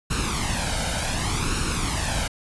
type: noise with flanger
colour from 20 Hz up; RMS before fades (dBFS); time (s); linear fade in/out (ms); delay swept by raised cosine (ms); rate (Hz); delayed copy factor
pink; -25; 0.1-2.28; 10; 0.73 to 1.35; 0.67; +0.65
effects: resampled to 24000 Hz